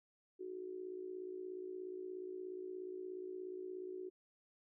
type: tone with amplitude modulation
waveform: sine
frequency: 370 Hz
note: F#4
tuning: in tune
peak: -40 dBFS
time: 0.39-4.1 s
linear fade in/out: 20 ms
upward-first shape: sine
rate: 56.9 Hz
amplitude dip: 70%
effects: none